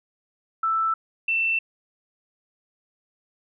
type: tone pair in turn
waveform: sine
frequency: 1323 / 2678 Hz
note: E6 / E7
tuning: +6 / +27 cents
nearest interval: octave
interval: 1221 cents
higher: second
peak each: -20 / -20 dBFS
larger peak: neither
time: 0.63-0.94 / 1.28-1.59 s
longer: neither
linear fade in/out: 5 ms
effects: none

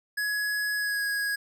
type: tone with pitch glide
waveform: square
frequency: 1681 to 1655 Hz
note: G#6 to G#6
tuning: +20 to -6 cents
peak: -27 dBFS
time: 0.17-1.36 s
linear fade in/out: 10 ms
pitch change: -26 cents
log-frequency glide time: 0.76-1.03 s
effects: none

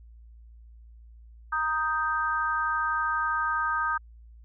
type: chord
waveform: sine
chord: Eb major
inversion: second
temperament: equal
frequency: 932.3 / 1244.5 / 1568 Hz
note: Bb5 / Eb6 / G6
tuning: 0 / 0 / 0 cents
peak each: -32 / -27 / -29 dBFS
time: 1.52-3.98 s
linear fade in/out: 10 ms
effects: added 57 Hz sine -47 dBFS peak until 4.44 s

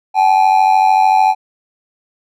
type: ring-modulated tone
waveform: triangle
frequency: 810 Hz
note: G#5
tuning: 43 cents flat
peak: -3 dBFS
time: 0.14-1.35 s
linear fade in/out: 50 ms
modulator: 46.7 Hz
effects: none

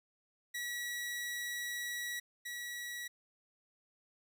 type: tone pair in turn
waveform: sawtooth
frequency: 1931 / 1931 Hz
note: B6 / B6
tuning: -39 / -39 cents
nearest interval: unison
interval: 0 cents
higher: neither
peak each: -34 / -37 dBFS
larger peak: first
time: 0.54-2.2 / 2.45-3.08 s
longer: first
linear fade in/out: 10 ms
effects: none

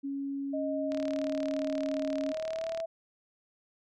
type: tone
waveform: sine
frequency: 277.2 Hz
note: C#4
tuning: in tune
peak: -32 dBFS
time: 0.03-2.33 s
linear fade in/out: 20 ms
type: tone with pitch glide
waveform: sine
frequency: 622.3 to 657.4 Hz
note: D#5 to E5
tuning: 0 to -5 cents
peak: -32 dBFS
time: 0.53-2.86 s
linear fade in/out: 10 ms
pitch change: +95 cents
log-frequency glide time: 2.24-2.7 s
type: click train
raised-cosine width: 0.2 ms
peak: -25 dBFS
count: 71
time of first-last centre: 0.92-2.802 s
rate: 37.2 Hz
effects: none

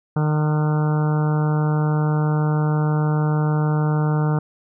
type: harmonic tone with a mistuned harmonic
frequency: 152.2 Hz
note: D#3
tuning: 38 cents flat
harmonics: 1 / 2 / 3 / 4 / 5 / 6 / 7 / 8 / 9 / 10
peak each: -17 / -29 / -29 / -35 / -33 / -33 / -39 / -36 / -36 / -40 dBFS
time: 0.16-4.39 s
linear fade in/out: 5 ms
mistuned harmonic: 10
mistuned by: -52 cents
effects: none

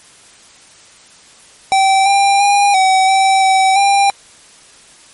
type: tone with pitch steps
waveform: square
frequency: 774 / 795 / 809 / 760 / 772 / 766 / 797 Hz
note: G5 / G5 / G#5 / F#5 / G5 / G5 / G5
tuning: -22 / +24 / -46 / +46 / -27 / -40 / +28 cents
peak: -9 dBFS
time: 1.72-4.1 s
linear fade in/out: 0 ms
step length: 340 ms
effects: white hiss -43 dBFS RMS until 5.13 s + MP3 48 kbps

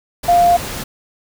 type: tone in noise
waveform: sine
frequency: 698.5 Hz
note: F5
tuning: in tune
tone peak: -8 dBFS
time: 0.28-0.57 s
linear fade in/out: 10 ms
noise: pink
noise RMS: -26 dBFS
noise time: 0.23-0.84 s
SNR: +15 dB
effects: none

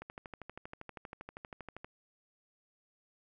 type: click train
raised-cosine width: 0.5 ms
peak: -29 dBFS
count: 24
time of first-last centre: 0.02-1.845 s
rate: 12.6 Hz
effects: none

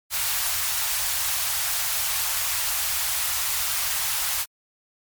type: band-stop noise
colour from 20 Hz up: white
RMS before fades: -25 dBFS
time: 0.1-4.46 s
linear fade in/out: 50 ms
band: 110 to 710 Hz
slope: 24 dB/octave
effects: MP3 96 kbps

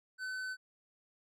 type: tone with tanh clipping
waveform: triangle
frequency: 1516 Hz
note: F#6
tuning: 42 cents sharp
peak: -39 dBFS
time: 0.18-0.57 s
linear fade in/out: 50 ms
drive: 15 dB
effects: none

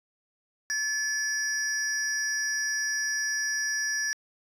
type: tone cluster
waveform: sine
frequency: 1726 / 5030 / 5660 Hz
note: A6 / D#8 / F8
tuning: -34 / +18 / +22 cents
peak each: -27 / -36 / -29 dBFS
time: 0.7-4.13 s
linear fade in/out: 0 ms
effects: tanh soft clip ceiling -22 dBFS

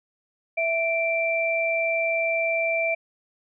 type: tone pair together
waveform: sine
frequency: 659.3 / 2349 Hz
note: E5 / D7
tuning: 0 / 0 cents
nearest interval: octave + minor seventh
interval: 2200 cents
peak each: -24 dBFS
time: 0.57-2.95 s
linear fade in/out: 10 ms
effects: none

